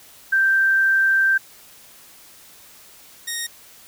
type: tone pair in turn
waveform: sine / 10% pulse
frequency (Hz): 1568 / 1864.7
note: G6 / A#6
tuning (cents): 0 / 0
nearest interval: minor third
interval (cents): 300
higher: second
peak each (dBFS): -14 / -16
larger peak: first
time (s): 0.32-1.38 / 3.27-3.47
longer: first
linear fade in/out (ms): 10
effects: white hiss -47 dBFS RMS until 3.87 s

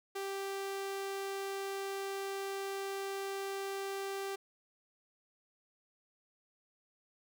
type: tone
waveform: sawtooth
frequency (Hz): 392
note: G4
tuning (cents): 0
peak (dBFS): -33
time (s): 0.15-4.36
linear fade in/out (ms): 10
effects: none

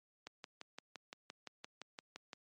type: click train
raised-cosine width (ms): 0.2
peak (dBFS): -29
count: 13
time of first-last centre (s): 0.27-2.332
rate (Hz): 5.82
effects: high-pass 200 Hz 12 dB/octave + MP3 48 kbps

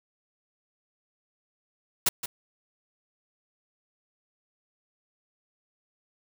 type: noise with echo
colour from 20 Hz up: white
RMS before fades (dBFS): -22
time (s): 2.06-2.09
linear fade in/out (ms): 5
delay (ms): 170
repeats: 1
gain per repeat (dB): -11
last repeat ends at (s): 2.26
effects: none

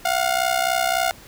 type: ring-modulated tone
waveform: sawtooth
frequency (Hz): 712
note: F5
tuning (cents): +33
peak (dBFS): -12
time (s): 0.05-1.11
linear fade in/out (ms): 0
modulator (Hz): 31.8
effects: pink hiss -45 dBFS RMS until 1.27 s

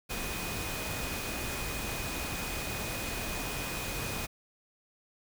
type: tone in noise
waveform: sine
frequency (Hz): 2489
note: D#7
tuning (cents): 0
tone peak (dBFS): -42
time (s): 0.09-4.27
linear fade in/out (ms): 20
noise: pink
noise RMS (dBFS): -36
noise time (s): 0.09-4.27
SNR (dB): -9
effects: none

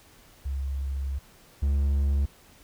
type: tone pair in turn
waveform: sine / triangle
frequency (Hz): 68.1 / 70.01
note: C#2 / C#2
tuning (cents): -30 / +18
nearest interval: unison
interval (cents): 48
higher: second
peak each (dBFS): -27 / -19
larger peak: second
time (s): 0.45-1.19 / 1.62-2.26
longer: first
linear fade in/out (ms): 10
effects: pink hiss -55 dBFS RMS until 2.63 s

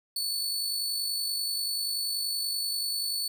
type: tone with amplitude modulation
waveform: sawtooth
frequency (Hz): 4453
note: C#8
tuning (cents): +7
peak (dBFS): -24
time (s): 0.16-3.28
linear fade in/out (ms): 5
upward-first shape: sine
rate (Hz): 50.4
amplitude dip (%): 35
effects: none

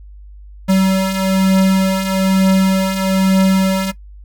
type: beating tone pair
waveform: square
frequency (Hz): 189.7 / 190.8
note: F#3 / G3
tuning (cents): +43 / -47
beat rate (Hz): 1.1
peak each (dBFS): -19 / -13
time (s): 0.68-3.92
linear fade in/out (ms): 20
effects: noise-tail reverb RT60 0.1 s tail -18 dB re dry + added 50 Hz sine -34 dBFS peak until 4.24 s

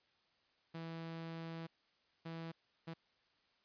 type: tone bursts at uneven times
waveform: sawtooth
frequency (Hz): 164.5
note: E3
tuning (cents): -3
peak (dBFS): -40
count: 3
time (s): 0.74-1.67 / 2.25-2.52 / 2.87-2.94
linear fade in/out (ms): 10
effects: white hiss -75 dBFS RMS until 3.64 s + resampled to 11025 Hz

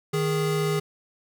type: tone pair together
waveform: square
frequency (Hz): 155.76 / 412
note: D#3 / G#4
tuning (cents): +2 / -14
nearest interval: octave + perfect fourth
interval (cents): 1684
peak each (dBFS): -26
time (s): 0.13-0.8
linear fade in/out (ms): 10
effects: none

